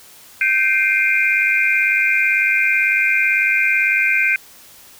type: tone cluster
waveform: sine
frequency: 1555 / 2109 / 2369 / 2467 Hz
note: G6 / C7 / D7 / D#7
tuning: -14 / +13 / +14 / -15 cents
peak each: -19 dBFS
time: 0.41-4.36 s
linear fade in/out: 2 ms
effects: white hiss -44 dBFS RMS until 4.99 s